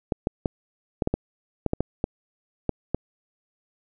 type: clicks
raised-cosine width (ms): 2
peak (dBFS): -9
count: 12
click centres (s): 0.122 / 0.271 / 0.458 / 1.022 / 1.074 / 1.14 / 1.663 / 1.734 / 1.806 / 2.041 / 2.693 / 2.946
effects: none